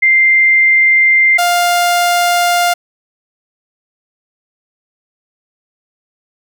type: tone pair in turn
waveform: sine / sawtooth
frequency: 2093 / 701.7 Hz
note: C7 / F5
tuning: 0 / +8 cents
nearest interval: octave + perfect fifth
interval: 1892 cents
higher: first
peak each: -6 dBFS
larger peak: neither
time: 0.02-1.38 / 1.38-2.74 s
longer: neither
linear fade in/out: 10 ms
effects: none